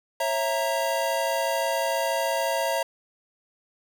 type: chord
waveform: square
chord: A# diminished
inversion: first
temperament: equal with one note detuned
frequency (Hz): 545.2 / 659.3 / 932.3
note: C#5 / E5 / A#5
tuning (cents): -29 / 0 / 0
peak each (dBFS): -29 / -28 / -29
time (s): 0.2-2.83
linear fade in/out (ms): 5
effects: none